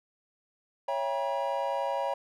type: chord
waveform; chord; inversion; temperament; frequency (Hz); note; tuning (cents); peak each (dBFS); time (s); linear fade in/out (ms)
triangle; C# diminished seventh; none; just; 554.4 / 665.2 / 798.3 / 957.9; C#5 / E5 / G5 / Bb5; 0 / +16 / +31 / +47; -30 / -34 / -33 / -31; 0.88-2.14; 5
effects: none